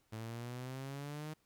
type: exponential sweep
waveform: sawtooth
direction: up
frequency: 109.2 to 156.4 Hz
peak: -38 dBFS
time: 0.12-1.34 s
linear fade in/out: 10 ms
effects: pink hiss -75 dBFS RMS until 1.45 s